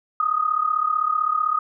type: tone with amplitude modulation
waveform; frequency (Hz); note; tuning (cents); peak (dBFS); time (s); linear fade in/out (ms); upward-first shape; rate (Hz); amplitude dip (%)
sine; 1244.5; D#6; 0; -15; 0.2-1.59; 2; sine; 35.7; 80
effects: none